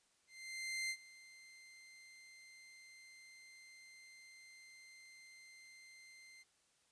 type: tone with ADSR envelope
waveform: sawtooth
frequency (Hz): 2086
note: C7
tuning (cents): -6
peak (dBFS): -34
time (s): 0.27-6.44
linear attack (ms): 630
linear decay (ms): 63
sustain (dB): -20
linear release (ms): 26
effects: white hiss -75 dBFS RMS until 6.91 s + resampled to 22050 Hz